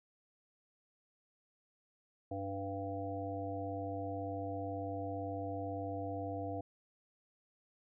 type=harmonic tone with a mistuned harmonic; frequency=98 Hz; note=G2; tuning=in tune; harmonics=1 / 3 / 5 / 7 / 8; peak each=-43 / -43 / -44 / -42 / -50 dBFS; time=2.31-6.61 s; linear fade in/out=5 ms; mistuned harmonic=5; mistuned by=+15 cents; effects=none